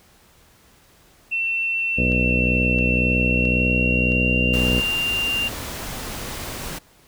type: tone with pitch glide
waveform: sine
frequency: 2697 to 2787 Hz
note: E7 to F7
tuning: +39 to -4 cents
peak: -20 dBFS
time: 1.31-5.49 s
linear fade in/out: 20 ms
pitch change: +57 cents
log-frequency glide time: 3-4.7 s
type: harmonic tone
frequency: 61.9 Hz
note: B1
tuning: 5 cents sharp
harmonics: 1 / 2 / 3 / 4 / 5 / 6 / 7 / 8 / 9 / 10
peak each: -23 / -26 / -25 / -25 / -32 / -34 / -35 / -29 / -36 / -37 dBFS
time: 1.97-4.81 s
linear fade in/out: 20 ms
type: click train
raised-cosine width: 0.2 ms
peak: -24 dBFS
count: 5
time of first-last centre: 2.12-4.787 s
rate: 1.5 Hz
type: noise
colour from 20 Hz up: pink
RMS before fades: -31 dBFS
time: 4.53-6.79 s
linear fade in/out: 10 ms
effects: pink hiss -54 dBFS RMS until 7.07 s